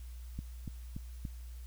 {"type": "click train", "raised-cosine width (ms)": 5, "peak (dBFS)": -27, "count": 4, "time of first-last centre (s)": [0.39, 1.252], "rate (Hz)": 3.48, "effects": ["added 60 Hz sine -43 dBFS peak until 1.66 s", "white hiss -62 dBFS RMS until 1.66 s"]}